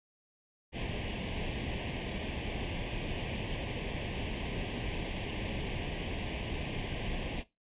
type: noise with comb filter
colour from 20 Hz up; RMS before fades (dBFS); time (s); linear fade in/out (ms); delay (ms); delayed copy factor
pink; -36; 0.72-7.44; 50; 0.37; +0.95
effects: noise-tail reverb RT60 0.2 s tail -17 dB re dry + resampled to 8000 Hz